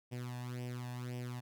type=tone with flanger; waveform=sawtooth; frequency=123.47 Hz; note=B2; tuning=in tune; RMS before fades=-42 dBFS; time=0.11-1.41 s; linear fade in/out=20 ms; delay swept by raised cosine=0.36 to 1.16 ms; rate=1.9 Hz; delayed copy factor=+0.75; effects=none